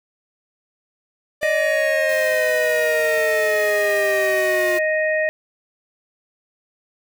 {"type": "exponential sweep", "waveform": "45% pulse", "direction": "down", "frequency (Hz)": [593, 354.1], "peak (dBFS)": -23, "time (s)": [1.41, 4.79], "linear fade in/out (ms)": 20}
{"type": "harmonic tone", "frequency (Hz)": 622.3, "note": "D#5", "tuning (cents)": 0, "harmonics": [1, 3, 4], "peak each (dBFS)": [-19, -21, -31], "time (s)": [1.43, 5.29], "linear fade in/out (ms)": 0}
{"type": "noise", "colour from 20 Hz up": "white", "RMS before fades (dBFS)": -36, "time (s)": [2.09, 4.79], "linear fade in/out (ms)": 2}
{"effects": []}